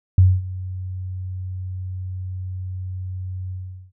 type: tone with ADSR envelope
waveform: sine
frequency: 92.6 Hz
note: F#2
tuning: 2 cents sharp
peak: -7 dBFS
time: 0.18-3.92 s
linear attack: 3 ms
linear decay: 230 ms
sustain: -19 dB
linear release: 410 ms
effects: none